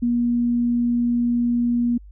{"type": "tone", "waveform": "sine", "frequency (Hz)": 239.2, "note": "A#3", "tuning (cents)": 45, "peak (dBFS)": -17, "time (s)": [0.02, 1.98], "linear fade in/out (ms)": 10, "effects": ["added 50 Hz sine -40 dBFS peak until 2.11 s"]}